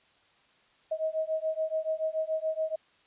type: beating tone pair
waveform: sine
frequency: 630 / 637 Hz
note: D#5 / D#5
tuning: +21 / +41 cents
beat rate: 7 Hz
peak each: -31 dBFS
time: 0.91-2.76 s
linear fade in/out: 10 ms
effects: white hiss -64 dBFS RMS until 3.06 s + resampled to 8000 Hz